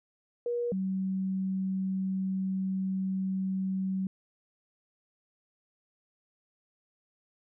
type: tone pair in turn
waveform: sine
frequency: 478.8 / 190.01 Hz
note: A#4 / F#3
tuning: +46 / +46 cents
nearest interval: octave + major third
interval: 1600 cents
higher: first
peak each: -28 dBFS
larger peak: neither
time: 0.46-0.72 / 0.72-4.07 s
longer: second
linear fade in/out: 2 ms
effects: none